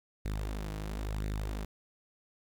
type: tone with flanger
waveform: sawtooth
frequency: 51.91 Hz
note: G#1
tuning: in tune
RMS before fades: -36 dBFS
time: 0.25-1.65 s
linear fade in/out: 5 ms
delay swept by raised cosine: 0.46 to 6.36 ms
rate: 0.98 Hz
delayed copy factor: +0.6
effects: 11-bit